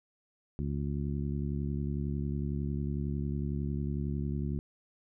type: harmonic tone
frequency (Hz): 71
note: C#2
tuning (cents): +42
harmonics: 1 / 2 / 3 / 4 / 5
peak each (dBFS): -35 / -34 / -37 / -43 / -44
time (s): 0.59-4.59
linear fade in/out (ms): 0
effects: none